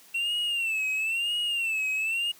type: tone with vibrato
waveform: triangle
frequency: 2709 Hz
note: E7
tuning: 47 cents sharp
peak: -24 dBFS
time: 0.14-2.32 s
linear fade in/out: 10 ms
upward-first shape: sine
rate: 1 Hz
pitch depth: 110 cents each way
effects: white hiss -54 dBFS RMS until 2.39 s + high-pass 100 Hz 12 dB/octave